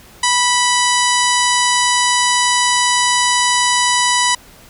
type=harmonic tone with a mistuned harmonic; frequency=981 Hz; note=B5; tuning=12 cents flat; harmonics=1 / 2 / 3 / 4 / 5 / 6 / 7 / 8 / 9 / 10; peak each=-16 / -19 / -21 / -22 / -23 / -24 / -24 / -25 / -26 / -26 dBFS; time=0.23-4.35 s; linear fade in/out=5 ms; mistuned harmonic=3; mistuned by=+29 cents; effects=pink hiss -43 dBFS RMS until 4.69 s